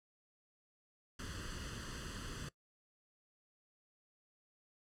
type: noise with comb filter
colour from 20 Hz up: pink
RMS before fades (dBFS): -45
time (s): 1.19-2.49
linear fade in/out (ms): 5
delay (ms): 0.65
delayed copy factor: +0.8
effects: noise-tail reverb RT60 0.1 s tail -20 dB re dry + low-pass 8000 Hz 12 dB/octave